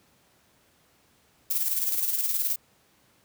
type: noise with tremolo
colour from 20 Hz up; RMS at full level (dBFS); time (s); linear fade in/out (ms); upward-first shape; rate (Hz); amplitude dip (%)
violet; -25; 1.5-2.56; 10; square; 19; 45
effects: pink hiss -63 dBFS RMS until 3.24 s + high-pass 80 Hz 12 dB/octave